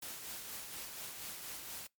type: noise with tremolo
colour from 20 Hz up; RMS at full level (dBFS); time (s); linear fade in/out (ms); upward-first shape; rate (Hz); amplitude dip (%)
white; -44; 0.02-1.87; 5; sine; 4.2; 35
effects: noise-tail reverb RT60 0.2 s tail -26 dB re dry + MP3 96 kbps